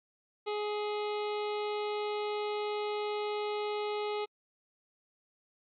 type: harmonic tone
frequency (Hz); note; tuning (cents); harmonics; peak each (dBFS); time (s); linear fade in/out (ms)
418.5; G#4; +13; 1 / 2 / 3 / 5 / 6 / 7 / 8 / 9 / 10; -33 / -39 / -43 / -47 / -49 / -50 / -51 / -52 / -53; 0.46-4.26; 20
effects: AAC 64 kbps